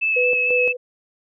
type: tone with vibrato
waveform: sine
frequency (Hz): 2603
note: E7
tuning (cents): -22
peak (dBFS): -17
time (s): 0.01-0.73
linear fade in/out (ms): 20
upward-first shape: square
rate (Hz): 4.4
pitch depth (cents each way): 15
type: tone with tremolo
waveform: sine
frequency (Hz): 495.7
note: B4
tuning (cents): +6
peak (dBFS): -18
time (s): 0.16-0.77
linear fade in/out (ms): 10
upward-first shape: square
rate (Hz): 2.9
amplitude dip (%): 65
effects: none